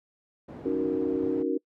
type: low-pass noise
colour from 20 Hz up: white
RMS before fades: -42 dBFS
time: 0.48-1.43 s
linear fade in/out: 10 ms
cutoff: 420 Hz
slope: 12 dB/octave
type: chord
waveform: sine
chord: D# minor seventh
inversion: third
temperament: equal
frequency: 277.2 / 311.1 / 370 / 466.2 Hz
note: C#4 / D#4 / F#4 / A#4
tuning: 0 / 0 / 0 / 0 cents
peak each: -30 dBFS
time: 0.65-1.58 s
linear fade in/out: 10 ms
effects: noise-tail reverb RT60 0.1 s tail -25 dB re dry + high-pass 80 Hz 12 dB/octave